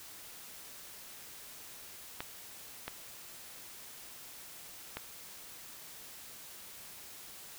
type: clicks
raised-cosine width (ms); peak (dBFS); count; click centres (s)
0.3; -21; 3; 2.205 / 2.88 / 4.97
effects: white hiss -50 dBFS RMS until 7.58 s